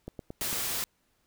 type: click train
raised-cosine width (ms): 2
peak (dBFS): -25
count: 5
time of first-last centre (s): 0.08-0.529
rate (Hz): 8.91
type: noise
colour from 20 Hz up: white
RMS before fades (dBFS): -32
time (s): 0.41-0.84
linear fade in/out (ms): 0
effects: pink hiss -72 dBFS RMS until 1.26 s